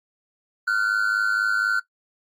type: tone pair together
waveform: triangle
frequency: 1396.9 / 1501 Hz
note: F6 / F#6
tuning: 0 / +24 cents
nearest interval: minor second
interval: 124 cents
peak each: -21 / -20 dBFS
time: 0.67-1.8 s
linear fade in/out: 10 ms
effects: noise-tail reverb RT60 0.1 s tail -18 dB re dry + Opus 48 kbps